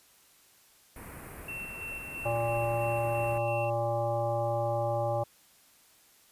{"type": "band-stop noise", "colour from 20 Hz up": "pink", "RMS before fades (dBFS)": -45, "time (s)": [0.96, 3.38], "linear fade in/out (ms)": 2, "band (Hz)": [2500, 8700], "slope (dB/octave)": 48}
{"type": "tone with tremolo", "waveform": "triangle", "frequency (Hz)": 2700, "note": "E7", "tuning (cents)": 41, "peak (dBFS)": -35, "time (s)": [1.48, 3.7], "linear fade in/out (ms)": 5, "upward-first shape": "square", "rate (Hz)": 3, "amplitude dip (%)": 35}
{"type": "harmonic tone", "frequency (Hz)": 116.54, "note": "A#2", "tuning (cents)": 0, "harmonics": [1, 3, 5, 7, 9, 10], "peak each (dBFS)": [-33, -40, -30, -33, -44, -44], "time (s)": [2.25, 5.24], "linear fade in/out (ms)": 10}
{"effects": ["white hiss -61 dBFS RMS until 6.31 s", "resampled to 32000 Hz"]}